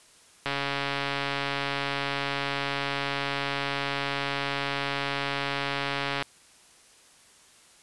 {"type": "click train", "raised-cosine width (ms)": 0.3, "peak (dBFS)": -12, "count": 808, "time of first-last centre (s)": [0.46, 6.224], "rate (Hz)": 140, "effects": ["white hiss -56 dBFS RMS until 7.82 s", "resampled to 24000 Hz"]}